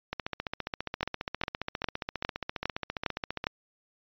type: two click trains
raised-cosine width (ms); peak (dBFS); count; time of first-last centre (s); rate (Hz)
0.3; -11 / -16; 7 / 50; 1.03-3.469 / 0.13-3.441; 2.46 / 14.8
effects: resampled to 11025 Hz